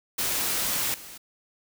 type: noise with level steps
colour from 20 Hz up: white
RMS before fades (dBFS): -27 / -43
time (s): 0.18-1.18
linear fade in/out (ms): 10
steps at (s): 0.94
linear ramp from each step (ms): 2
effects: none